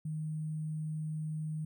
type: tone with sample-and-hold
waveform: sine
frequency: 155.56 Hz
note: D#3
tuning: in tune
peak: -34 dBFS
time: 0.05-1.65 s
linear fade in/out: 5 ms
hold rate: 8820 Hz
effects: none